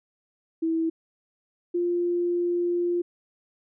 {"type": "tone pair in turn", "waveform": "sine", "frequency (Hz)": [326.2, 349.3], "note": ["E4", "F4"], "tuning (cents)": [-18, 0], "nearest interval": "minor second", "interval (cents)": 118, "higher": "second", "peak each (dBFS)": -22, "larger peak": "neither", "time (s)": [[0.62, 0.9], [1.74, 3.02]], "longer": "second", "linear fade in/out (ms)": 10, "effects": []}